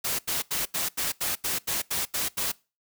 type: noise bursts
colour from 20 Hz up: white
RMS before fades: -28 dBFS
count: 11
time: 0.04-2.52 s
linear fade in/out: 10 ms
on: 150 ms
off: 83 ms
effects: noise-tail reverb RT60 0.3 s tail -23 dB re dry